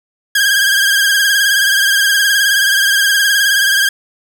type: tone with vibrato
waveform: sawtooth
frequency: 1614 Hz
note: G#6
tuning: 50 cents flat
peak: -6 dBFS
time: 0.35-3.89 s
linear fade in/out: 5 ms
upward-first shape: sine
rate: 19 Hz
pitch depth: 56 cents each way
effects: none